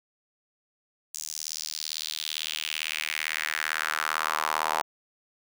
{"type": "tone with high-pass filter sweep", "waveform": "sawtooth", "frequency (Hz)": 77.78, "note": "D#2", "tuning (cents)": 0, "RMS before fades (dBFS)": -31, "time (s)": [1.14, 4.82], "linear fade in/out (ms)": 5, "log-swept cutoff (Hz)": [6700, 870], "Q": 2.8, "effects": []}